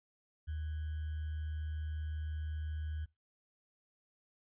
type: tone with sample-and-hold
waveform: sine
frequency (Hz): 77.3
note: D#2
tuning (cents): -11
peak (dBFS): -36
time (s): 0.47-3.06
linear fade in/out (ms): 20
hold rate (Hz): 1575
effects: noise-tail reverb RT60 0.3 s tail -25 dB re dry + resampled to 8000 Hz